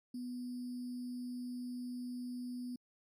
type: tone with sample-and-hold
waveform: sine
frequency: 246.9 Hz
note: B3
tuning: in tune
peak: -39 dBFS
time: 0.14-2.76 s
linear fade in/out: 5 ms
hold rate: 4900 Hz
effects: MP3 64 kbps